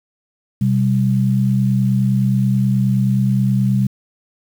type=tone pair together; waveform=sine; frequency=127.13 / 196.6 Hz; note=C3 / G3; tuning=-49 / +5 cents; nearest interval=minor sixth; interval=754 cents; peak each=-15 / -16 dBFS; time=0.61-3.87 s; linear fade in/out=5 ms; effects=7-bit